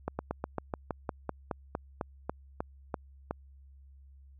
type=slowing click train; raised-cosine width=1 ms; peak=-18 dBFS; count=16; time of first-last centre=0.08-3.31 s; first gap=110 ms; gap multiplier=1.09; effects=added 68 Hz sine -52 dBFS peak until 4.39 s